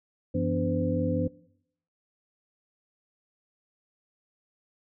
sine tone cluster, 94.8 / 168.5 / 249.4 / 293.8 / 511 Hz, F#2 / E3 / B3 / D4 / C5, +43 / +38 / +17 / +1 / -41 cents, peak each -31 dBFS, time 0.34-1.28 s, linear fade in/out 10 ms, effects noise-tail reverb RT60 0.7 s tail -20 dB re dry

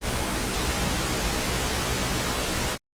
pink noise with comb filter, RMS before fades -26 dBFS, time 0.01-2.78 s, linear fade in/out 50 ms, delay 16 ms, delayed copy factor +0.85, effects low-pass 10000 Hz 12 dB/octave + Opus 24 kbps

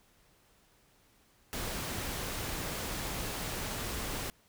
pink noise, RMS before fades -37 dBFS, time 1.53-4.3 s, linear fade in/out 0 ms, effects pink hiss -66 dBFS RMS until 4.48 s

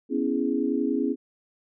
sine chord, C# minor seventh, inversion third, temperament equal, 246.9 / 277.2 / 329.6 / 415.3 Hz, B3 / C#4 / E4 / G#4, 0 / 0 / 0 / 0 cents, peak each -28 / -26 / -29 / -30 dBFS, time 0.09-1.16 s, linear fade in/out 50 ms, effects none

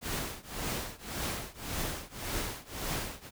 pink noise with tremolo, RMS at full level -33 dBFS, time 0.01-3.31 s, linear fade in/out 50 ms, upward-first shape triangle, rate 1.8 Hz, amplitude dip 95%, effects none

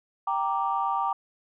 sine chord, G minor, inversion none, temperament equal, 784 / 932.3 / 1174.7 Hz, G5 / Bb5 / D6, 0 / 0 / 0 cents, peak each -28 dBFS, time 0.27-1.13 s, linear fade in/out 5 ms, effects tanh soft clip ceiling -14 dBFS

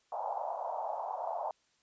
white band-pass noise, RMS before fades -37 dBFS, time 0.12-1.51 s, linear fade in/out 2 ms, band 620 to 910 Hz, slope 48 dB/octave, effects white hiss -72 dBFS RMS until 1.82 s + resampled to 16000 Hz

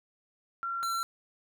sine / square tone pair in turn, 1369 / 1354.8 Hz, F6 / E6, -35 / +47 cents, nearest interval unison, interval 18 cents, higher first, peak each -31 / -30 dBFS, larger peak second, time 0.63-0.83 / 0.83-1.03 s, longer neither, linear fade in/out 0 ms, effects none

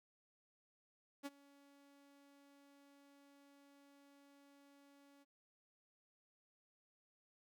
sawtooth tone with ADSR envelope, 281.6 Hz, C#4, 27 cents sharp, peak -38 dBFS, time 1.23-5.25 s, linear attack 30 ms, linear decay 33 ms, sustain -23 dB, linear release 30 ms, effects none

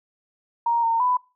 sine tone with pitch steps, 936 / 915 / 996 Hz, A#5 / A#5 / B5, +7 / -32 / +14 cents, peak -18 dBFS, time 0.66-1.17 s, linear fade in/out 5 ms, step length 170 ms, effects noise-tail reverb RT60 0.3 s tail -23 dB re dry

